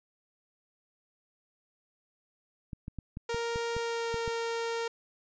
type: clicks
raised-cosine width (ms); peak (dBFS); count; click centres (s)
5; -26; 9; 2.732 / 2.881 / 2.987 / 3.171 / 3.345 / 3.559 / 3.766 / 4.143 / 4.278
type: tone with pitch glide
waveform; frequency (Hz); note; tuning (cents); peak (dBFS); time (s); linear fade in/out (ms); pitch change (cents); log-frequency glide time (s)
sawtooth; 466.2 to 461.6; A#4 to A#4; 0 to -17; -27; 3.29-4.88; 5; -17; 3.75-4.15
effects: resampled to 16000 Hz